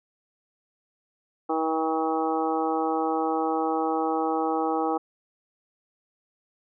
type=harmonic tone; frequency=160 Hz; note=D#3; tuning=49 cents sharp; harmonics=2 / 3 / 4 / 5 / 6 / 7 / 8; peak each=-28 / -29 / -38 / -27 / -38 / -34 / -35 dBFS; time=1.49-4.98 s; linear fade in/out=10 ms; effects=none